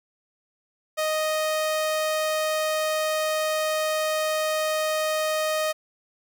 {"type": "tone", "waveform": "sawtooth", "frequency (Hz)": 622.3, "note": "D#5", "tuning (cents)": 0, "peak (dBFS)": -19, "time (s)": [0.97, 5.73], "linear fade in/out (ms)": 20, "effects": []}